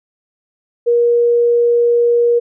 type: tone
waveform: sine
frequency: 474.9 Hz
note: A#4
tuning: 32 cents sharp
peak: -9 dBFS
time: 0.86-2.4 s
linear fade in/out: 20 ms
effects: none